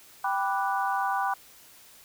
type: chord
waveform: sine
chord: G major seventh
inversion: none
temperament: equal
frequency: 784 / 987.8 / 1174.7 / 1480 Hz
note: G5 / B5 / D6 / F#6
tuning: 0 / 0 / 0 / 0 cents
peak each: -28 / -30 / -32 / -33 dBFS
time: 0.24-1.34 s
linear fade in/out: 5 ms
effects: white hiss -53 dBFS RMS until 2.04 s